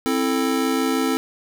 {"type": "chord", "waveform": "square", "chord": "A minor", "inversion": "first", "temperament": "just", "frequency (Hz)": [264, 330, 440], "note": ["C4", "E4", "A4"], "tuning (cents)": [16, 2, 0], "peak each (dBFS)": [-22, -26, -26], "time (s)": [0.06, 1.17], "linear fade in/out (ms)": 0, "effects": []}